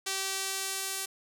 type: tone with band-pass filter sweep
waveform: sawtooth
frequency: 386.2 Hz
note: G4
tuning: 26 cents flat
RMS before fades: -34 dBFS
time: 0.06-1.06 s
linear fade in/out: 10 ms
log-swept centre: 6500 to 10000 Hz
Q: 0.79
effects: none